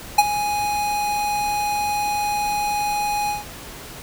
square tone with ADSR envelope, 830 Hz, G#5, 1 cent flat, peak -8 dBFS, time 0.18-3.45 s, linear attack 8 ms, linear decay 35 ms, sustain -13 dB, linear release 160 ms, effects pink hiss -37 dBFS RMS until 4.02 s

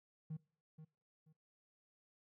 triangle tone with echo, 156.8 Hz, D#3, 14 cents sharp, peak -38 dBFS, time 0.3-0.37 s, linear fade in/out 10 ms, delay 480 ms, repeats 2, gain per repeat -12 dB, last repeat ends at 1.33 s, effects noise-tail reverb RT60 0.5 s tail -26 dB re dry + tanh soft clip ceiling -38 dBFS

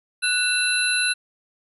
sine tone cluster, 1483 / 2683 / 4021 / 10980 Hz, F#6 / E7 / B7 / F9, +4 / +30 / +30 / -31 cents, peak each -23 / -25 / -24 / -27 dBFS, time 0.22-1.14 s, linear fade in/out 20 ms, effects none

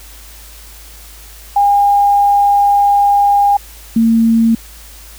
sine tone pair in turn, 810 / 227.3 Hz, G#5 / A#3, -43 / -43 cents, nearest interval octave + minor seventh, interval 2200 cents, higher first, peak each -7 dBFS, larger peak neither, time 1.56-3.57 / 3.96-4.55 s, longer first, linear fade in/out 5 ms, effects added 53 Hz sine -36 dBFS peak until 5.18 s + white hiss -38 dBFS RMS until 5.18 s

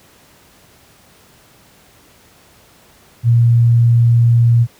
sine tone, 117.8 Hz, A#2, 19 cents sharp, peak -7 dBFS, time 3.23-4.67 s, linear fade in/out 50 ms, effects pink hiss -48 dBFS RMS until 4.79 s + high-pass 60 Hz 12 dB/octave

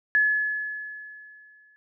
sine tone with exponential decay, 1708 Hz, G#6, 48 cents sharp, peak -16 dBFS, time 0.15-1.76 s, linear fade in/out 0 ms, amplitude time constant 350 ms, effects none

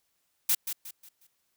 blue noise with echo, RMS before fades -24 dBFS, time 0.49-0.55 s, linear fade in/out 5 ms, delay 180 ms, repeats 4, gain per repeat -9 dB, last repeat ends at 1.27 s, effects white hiss -75 dBFS RMS until 1.56 s

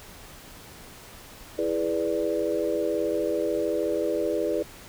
sine chord, E dominant seventh, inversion none, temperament equal, 329.6 / 415.3 / 493.9 / 587.3 Hz, E4 / G#4 / B4 / D5, 0 / 0 / 0 / 0 cents, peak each -29 dBFS, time 1.58-4.63 s, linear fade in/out 10 ms, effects pink hiss -46 dBFS RMS until 4.88 s

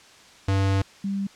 square / sine tone pair in turn, 97.3 / 197.32 Hz, G2 / G3, -12 / +12 cents, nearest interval octave, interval 1224 cents, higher second, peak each -20 / -24 dBFS, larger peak first, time 0.48-0.82 / 1.04-1.27 s, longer first, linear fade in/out 5 ms, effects white hiss -50 dBFS RMS until 1.35 s + low-pass 6000 Hz 12 dB/octave

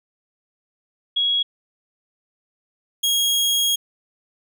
sine / sawtooth tone pair in turn, 3322 / 3284 Hz, G#7 / G#7, 0 / -20 cents, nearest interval unison, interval 20 cents, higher first, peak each -17 / -14 dBFS, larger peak second, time 1.16-1.43 / 3.03-3.76 s, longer second, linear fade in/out 10 ms, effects none

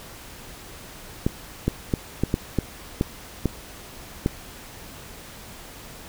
clicks, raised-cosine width 3 ms, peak -7 dBFS, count 9, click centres 1.265 / 1.68 / 1.938 / 2.236 / 2.341 / 2.587 / 3.011 / 3.457 / 4.261 s, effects pink hiss -42 dBFS RMS until 6.08 s

